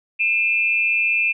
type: tone pair together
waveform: sine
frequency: 2420 / 2635 Hz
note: D#7 / E7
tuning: -49 / -1 cents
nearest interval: minor second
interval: 148 cents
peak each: -19 dBFS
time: 0.19-1.33 s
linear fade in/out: 20 ms
effects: none